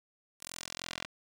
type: tone with band-pass filter sweep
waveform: 10% pulse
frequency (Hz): 43.23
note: F1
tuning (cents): -17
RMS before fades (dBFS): -43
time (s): 0.4-1.06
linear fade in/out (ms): 20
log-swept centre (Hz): 10000 to 3000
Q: 0.98
effects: none